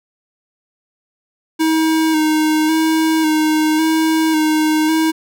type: tone with vibrato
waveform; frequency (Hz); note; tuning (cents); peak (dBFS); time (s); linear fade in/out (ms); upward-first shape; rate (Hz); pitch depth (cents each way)
square; 314.7; D#4; +20; -13; 1.59-5.12; 20; square; 0.91; 24
effects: none